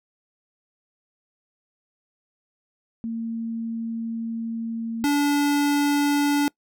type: tone pair in turn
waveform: sine / square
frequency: 228.1 / 288.4 Hz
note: A#3 / D4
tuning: -37 / -31 cents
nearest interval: major third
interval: 406 cents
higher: second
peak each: -26 / -19 dBFS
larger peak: second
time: 3.04-5.04 / 5.04-6.48 s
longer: first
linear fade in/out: 0 ms
effects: noise-tail reverb RT60 0.1 s tail -25 dB re dry